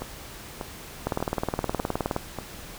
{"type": "two click trains", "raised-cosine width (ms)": 1, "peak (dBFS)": [-17, -11], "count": [5, 22], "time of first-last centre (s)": [[0.02, 2.387], [1.07, 2.164]], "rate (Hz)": [1.69, 19.2], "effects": ["pink hiss -42 dBFS RMS until 2.78 s"]}